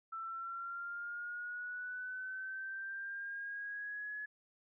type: linear sweep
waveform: sine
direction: up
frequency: 1327 to 1700 Hz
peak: -40 dBFS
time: 0.12-4.26 s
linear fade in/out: 10 ms
effects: none